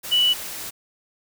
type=tone in noise; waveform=sine; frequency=2958 Hz; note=F#7; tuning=1 cent flat; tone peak=-15 dBFS; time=0.11-0.34 s; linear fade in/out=20 ms; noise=white; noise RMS=-33 dBFS; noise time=0.03-0.71 s; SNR=+15 dB; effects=none